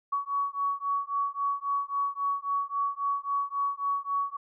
sine beating tone pair, 1123 / 1126.7 Hz, C#6 / C#6, +22 / +28 cents, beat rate 3.7 Hz, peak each -30 dBFS, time 0.12-4.37 s, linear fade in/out 10 ms, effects none

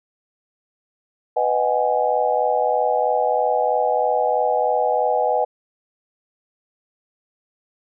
sine chord, G# minor seventh, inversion first, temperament just, 498.4 / 623 / 747.5 / 830.6 Hz, B4 / D#5 / F#5 / G#5, +16 / +2 / +17 / 0 cents, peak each -22 dBFS, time 1.36-5.45 s, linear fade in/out 10 ms, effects none

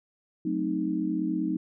sine chord, F# diminished seventh, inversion none, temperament equal, 185 / 220 / 261.6 / 311.1 Hz, F#3 / A3 / C4 / Eb4, 0 / 0 / 0 / 0 cents, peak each -32 / -34 / -33 / -28 dBFS, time 0.45-1.57 s, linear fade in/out 5 ms, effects none

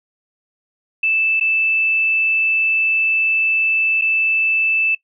sine tone with dropouts, 2637 Hz, E7, in tune, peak -14 dBFS, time 1.03-4.95 s, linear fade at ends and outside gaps 5 ms, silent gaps 1.399-1.409 / 4.013-4.019 s, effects noise-tail reverb RT60 0.1 s tail -20 dB re dry

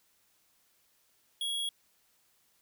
square tone, 3322 Hz, G#7, in tune, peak -32 dBFS, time 1.41-1.69 s, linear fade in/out 2 ms, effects white hiss -70 dBFS RMS until 2.61 s

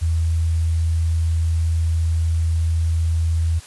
sine tone, 82 Hz, E2, 9 cents flat, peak -16 dBFS, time 0.01-3.6 s, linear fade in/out 20 ms, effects white hiss -42 dBFS RMS until 3.66 s + resampled to 24000 Hz

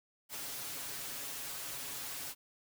white noise with comb filter, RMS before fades -42 dBFS, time 0.29-2.35 s, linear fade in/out 50 ms, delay 7.2 ms, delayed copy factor +0.8, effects none

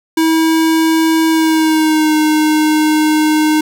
square tone with pitch glide, 322.6 to 307.9 Hz, E4 to D#4, -37 to -18 cents, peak -10 dBFS, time 0.17-3.61 s, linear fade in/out 5 ms, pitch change -81 cents, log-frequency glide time 1.29-2.16 s, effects none

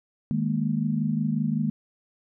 sine chord, D# suspended fourth, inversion none, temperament equal, 155.56 / 207.7 / 233.1 Hz, D#3 / G#3 / A#3, 0 / 0 / 0 cents, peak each -27 dBFS, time 0.31-1.7 s, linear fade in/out 0 ms, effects none

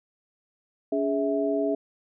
sine tone cluster, 283.9 / 415.8 / 653 Hz, C#4 / G#4 / E5, +41 / +2 / -17 cents, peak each -27 dBFS, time 0.92-1.75 s, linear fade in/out 5 ms, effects none

